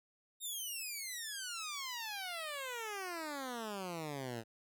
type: exponential sweep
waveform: 10% pulse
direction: down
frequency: 3746 to 110 Hz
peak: -32 dBFS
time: 0.4-4.44 s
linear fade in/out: 50 ms
effects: none